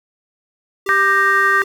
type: tone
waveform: square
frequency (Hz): 392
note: G4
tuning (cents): 0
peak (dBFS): -24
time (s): 0.86-1.64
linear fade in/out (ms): 5
type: chord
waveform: sine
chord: G minor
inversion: second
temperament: equal with one note detuned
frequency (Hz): 1186.9 / 1568 / 1864.7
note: D6 / G6 / Bb6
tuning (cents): +18 / 0 / 0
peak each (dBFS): -16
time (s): 0.89-1.62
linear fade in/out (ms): 0
effects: none